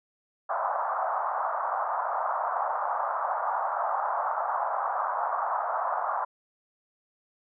pink band-pass noise, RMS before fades -29 dBFS, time 0.49-6.25 s, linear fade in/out 10 ms, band 660 to 1300 Hz, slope 48 dB/octave, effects none

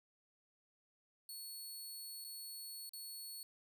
15% pulse tone with dropouts, 4400 Hz, C#8, 14 cents flat, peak -40 dBFS, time 1.29-3.43 s, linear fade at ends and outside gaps 1 ms, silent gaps 2.242-2.247 / 2.893-2.934 s, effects none

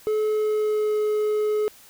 triangle tone with pitch glide, 429.5 to 424.6 Hz, A4 to G#4, -42 to +38 cents, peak -18 dBFS, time 0.07-1.68 s, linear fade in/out 0 ms, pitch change -20 cents, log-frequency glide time 0.23-1.01 s, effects white hiss -50 dBFS RMS until 1.89 s

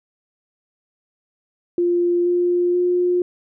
sine tone with pitch steps, 349.2 / 352.8 / 356.5 Hz, F4 / F4 / F4, 0 / +18 / +36 cents, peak -15 dBFS, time 1.78-3.22 s, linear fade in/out 2 ms, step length 480 ms, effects none

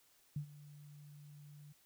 sine tone with ADSR envelope, 146.83 Hz, D3, in tune, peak -35 dBFS, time 0.36-1.73 s, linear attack 4 ms, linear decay 91 ms, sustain -18 dB, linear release 13 ms, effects white hiss -70 dBFS RMS until 1.85 s

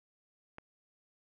click, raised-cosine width 0.5 ms, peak -30 dBFS, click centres 0.584 s, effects none

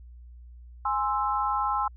sine chord, Ab augmented, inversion none, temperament equal, 830.6 / 1046.5 / 1318.5 Hz, Ab5 / C6 / E6, 0 / 0 / 0 cents, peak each -28 / -28 / -29 dBFS, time 0.85-1.88 s, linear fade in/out 5 ms, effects added 60 Hz sine -44 dBFS peak until 1.96 s

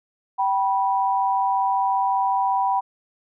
sine tone pair together, 775.7 / 979 Hz, G5 / B5, -18 / -15 cents, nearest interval major third, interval 403 cents, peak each -21 dBFS, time 0.38-2.81 s, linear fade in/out 20 ms, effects none

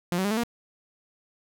sawtooth tone with pitch steps, 175.2 / 188.86 / 203.6 / 219.5 / 236.6 Hz, F3 / F#3 / G#3 / A3 / A#3, +6 / +36 / -34 / -4 / +26 cents, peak -20 dBFS, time 0.12-0.435 s, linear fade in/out 0 ms, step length 63 ms, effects none

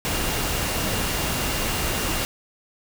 sine tone in noise, 2794 Hz, F7, in tune, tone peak -36 dBFS, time 0.05-2.25 s, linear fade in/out 0 ms, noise pink, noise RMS -25 dBFS, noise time 0.05-2.25 s, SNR -14 dB, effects none

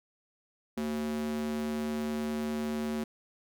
square tone with high-pass filter, 75.4 Hz, D2, 46 cents sharp, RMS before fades -33 dBFS, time 0.77-3.04 s, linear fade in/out 5 ms, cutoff 260 Hz, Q 4.2, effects none

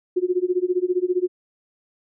sine tone with tremolo, 362.2 Hz, F#4, 37 cents flat, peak -15 dBFS, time 0.16-1.28 s, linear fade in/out 10 ms, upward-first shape sine, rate 15 Hz, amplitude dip 95%, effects none

